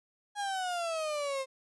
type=exponential sweep; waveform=35% pulse; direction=down; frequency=830 to 523.3 Hz; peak=-30 dBFS; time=0.35-1.46 s; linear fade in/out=50 ms; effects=resampled to 24000 Hz